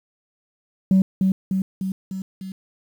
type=tone with echo; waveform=sine; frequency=190 Hz; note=F#3; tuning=46 cents sharp; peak=-10 dBFS; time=0.91-1.02 s; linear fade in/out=2 ms; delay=300 ms; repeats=5; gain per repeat=-4 dB; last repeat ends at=2.52 s; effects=tanh soft clip ceiling -10 dBFS + 8-bit

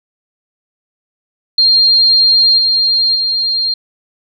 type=tone with level steps; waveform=sine; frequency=4203 Hz; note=C8; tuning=7 cents sharp; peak=-6 / -9 / -12 dBFS; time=1.58-3.74 s; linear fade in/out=5 ms; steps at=2.58 / 3.15 s; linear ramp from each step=5 ms; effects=none

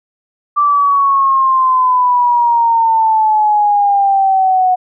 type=exponential sweep; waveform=sine; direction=down; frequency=1174.7 to 732 Hz; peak=-8 dBFS; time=0.56-4.76 s; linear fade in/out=20 ms; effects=none

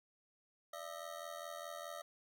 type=ring-modulated tone; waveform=25% pulse; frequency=630 Hz; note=D#5; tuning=21 cents sharp; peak=-38 dBFS; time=0.73-2.02 s; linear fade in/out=5 ms; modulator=42.4 Hz; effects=13-bit

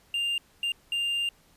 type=tone bursts at uneven times; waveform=triangle; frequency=2797 Hz; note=F7; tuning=2 cents sharp; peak=-24 dBFS; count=3; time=0.14-0.38 / 0.63-0.72 / 0.92-1.29 s; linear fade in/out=2 ms; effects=pink hiss -61 dBFS RMS until 1.56 s + resampled to 32000 Hz

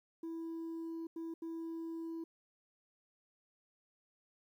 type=tone bursts at uneven times; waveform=sine; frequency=329.1 Hz; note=E4; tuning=3 cents flat; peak=-37 dBFS; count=3; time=0.23-1.07 / 1.16-1.34 / 1.42-2.24 s; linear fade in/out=5 ms; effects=tanh soft clip ceiling -39 dBFS + 12-bit

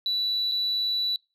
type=tone with dropouts; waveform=sine; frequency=3951 Hz; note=B7; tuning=in tune; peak=-22 dBFS; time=0.06-1.16 s; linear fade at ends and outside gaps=1 ms; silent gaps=0.514-0.519 s; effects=noise-tail reverb RT60 0.3 s tail -26 dB re dry + tanh soft clip ceiling -20 dBFS

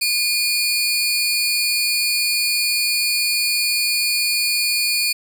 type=tone pair together; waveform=sawtooth; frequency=2441 / 4446 Hz; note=D#7 / C#8; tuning=-34 / +4 cents; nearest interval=minor seventh; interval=1038 cents; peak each=-17 dBFS; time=0.01-5.13 s; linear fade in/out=10 ms; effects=none

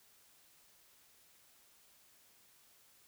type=silence; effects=white hiss -66 dBFS RMS until 3.07 s

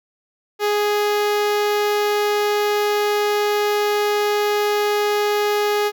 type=tone with notch filter; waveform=sawtooth; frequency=415.3 Hz; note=G#4; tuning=in tune; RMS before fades=-19 dBFS; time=0.59-5.92 s; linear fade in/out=50 ms; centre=8700 Hz; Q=1.3; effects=none

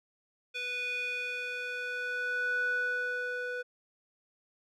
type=tone with band-pass filter sweep; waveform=square; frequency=493.9 Hz; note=B4; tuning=in tune; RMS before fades=-34 dBFS; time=0.54-3.63 s; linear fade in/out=20 ms; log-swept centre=2800 to 1100 Hz; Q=4.5; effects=none

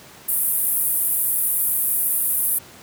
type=band-pass noise; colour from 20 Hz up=pink; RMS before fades=-21 dBFS; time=0.28-2.59 s; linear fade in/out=10 ms; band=10000 to 16000 Hz; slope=48 dB/octave; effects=pink hiss -44 dBFS RMS until 2.82 s + high-pass 100 Hz 12 dB/octave

